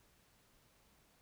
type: silence
effects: pink hiss -70 dBFS RMS until 1.21 s

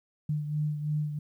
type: beating tone pair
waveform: sine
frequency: 150 / 153 Hz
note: D3 / D#3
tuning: +37 / -29 cents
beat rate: 3 Hz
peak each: -28 / -36 dBFS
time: 0.29-1.19 s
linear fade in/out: 5 ms
effects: 11-bit

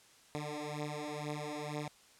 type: beating tone pair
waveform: 10% pulse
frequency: 148.1 / 150.2 Hz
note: D3 / D3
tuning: +15 / +39 cents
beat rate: 2.1 Hz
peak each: -33 / -33 dBFS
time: 0.35-1.88 s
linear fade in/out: 0 ms
effects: white hiss -62 dBFS RMS until 2.19 s + low-pass 9000 Hz 12 dB/octave

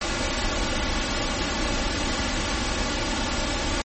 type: noise with comb filter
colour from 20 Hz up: pink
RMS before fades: -25 dBFS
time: 0.01-3.82 s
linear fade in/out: 5 ms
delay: 3.5 ms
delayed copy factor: +0.65
effects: low-pass 8000 Hz 12 dB/octave + MP3 32 kbps

